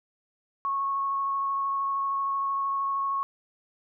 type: tone with vibrato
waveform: sine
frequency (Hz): 1100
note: C#6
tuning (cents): -14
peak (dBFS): -25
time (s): 0.65-3.23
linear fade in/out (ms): 0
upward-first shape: sine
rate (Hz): 13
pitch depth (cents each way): 8
effects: none